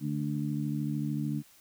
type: harmonic tone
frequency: 73.42 Hz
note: D2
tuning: in tune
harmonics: 2 / 3 / 4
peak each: -32 / -34 / -35 dBFS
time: 0-1.43 s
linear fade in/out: 50 ms
effects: white hiss -59 dBFS RMS until 1.6 s